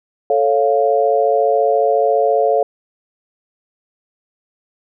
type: chord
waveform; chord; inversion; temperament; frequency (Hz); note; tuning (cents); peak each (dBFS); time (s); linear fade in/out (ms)
sine; A augmented; none; equal; 440 / 554.4 / 698.5; A4 / C#5 / E#5; 0 / 0 / 0; -16; 0.3-2.63; 2
effects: none